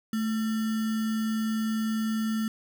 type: tone with sample-and-hold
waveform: sine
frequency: 220 Hz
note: A3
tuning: in tune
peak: -25 dBFS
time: 0.13-2.48 s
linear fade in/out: 2 ms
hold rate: 1575 Hz
effects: none